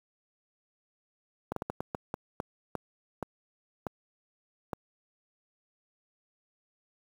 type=slowing click train; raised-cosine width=1 ms; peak=-18 dBFS; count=12; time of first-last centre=1.52-4.732 s; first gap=43 ms; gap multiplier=1.35; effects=high-pass 80 Hz 12 dB/octave + 8-bit